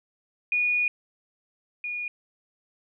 sine tone pair in turn, 2454 / 2443 Hz, D#7 / D#7, -25 / -32 cents, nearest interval unison, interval 7 cents, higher first, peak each -21 / -29 dBFS, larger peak first, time 0.52-0.88 / 1.84-2.08 s, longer first, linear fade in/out 2 ms, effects none

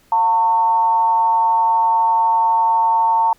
sine tone with frequency modulation, 906 Hz, A#5, 50 cents flat, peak -12 dBFS, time 0.12-3.33 s, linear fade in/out 2 ms, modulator 195 Hz, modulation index 0.37, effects pink hiss -55 dBFS RMS until 3.38 s

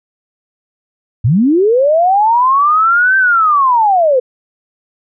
sine linear two-way sweep, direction up then down, 98 to 1568 to 483.3 Hz, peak -7 dBFS, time 1.24-4.2 s, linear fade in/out 10 ms, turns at 3.17 s, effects none

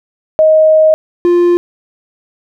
sine / triangle tone pair in turn, 627 / 349.6 Hz, D#5 / F4, +13 / +2 cents, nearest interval minor seventh, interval 1011 cents, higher first, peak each -4 dBFS, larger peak neither, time 0.39-0.94 / 1.25-1.57 s, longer first, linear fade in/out 0 ms, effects none

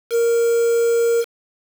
triangle tone with quantisation, 466.2 Hz, A#4, in tune, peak -12 dBFS, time 0.1-1.25 s, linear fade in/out 50 ms, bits 5, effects none

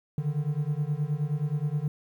triangle beating tone pair, 143.7 / 153.2 Hz, D3 / D#3, -37 / -27 cents, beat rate 9.5 Hz, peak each -27 dBFS, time 0.18-1.88 s, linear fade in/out 2 ms, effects 10-bit

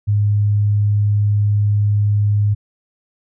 sine tone, 103.5 Hz, G#2, 5 cents flat, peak -12 dBFS, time 0.07-2.55 s, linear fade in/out 20 ms, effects none

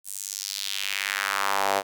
sawtooth tone with high-pass filter sweep, 98.7 Hz, G2, 12 cents sharp, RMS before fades -28 dBFS, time 0.04-1.83 s, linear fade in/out 50 ms, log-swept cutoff 9600 to 610 Hz, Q 2.1, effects none

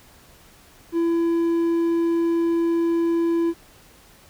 triangle tone, 335.6 Hz, E4, 31 cents sharp, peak -16 dBFS, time 0.92-3.54 s, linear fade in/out 50 ms, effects pink hiss -51 dBFS RMS until 4.29 s

